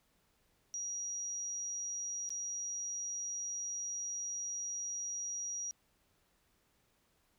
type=tone with dropouts; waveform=sine; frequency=5750 Hz; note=F8; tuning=50 cents sharp; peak=-37 dBFS; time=0.74-5.71 s; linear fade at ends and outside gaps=0 ms; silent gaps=2.291-2.304 s; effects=pink hiss -74 dBFS RMS until 7.38 s